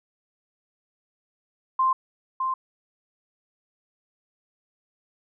sine tone with echo, 1046.5 Hz, C6, in tune, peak -18 dBFS, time 1.79-1.93 s, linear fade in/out 5 ms, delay 610 ms, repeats 1, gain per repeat -5 dB, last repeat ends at 2.54 s, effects none

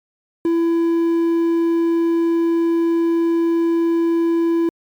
triangle tone with quantisation, 334.6 Hz, E4, 26 cents sharp, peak -12 dBFS, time 0.45-4.69 s, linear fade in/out 2 ms, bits 7, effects MP3 96 kbps

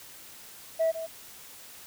sine tone with echo, 650 Hz, E5, 24 cents flat, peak -20 dBFS, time 0.79-0.92 s, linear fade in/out 20 ms, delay 150 ms, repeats 1, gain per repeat -12 dB, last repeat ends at 1.07 s, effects tanh soft clip ceiling -20 dBFS + white hiss -48 dBFS RMS until 1.86 s

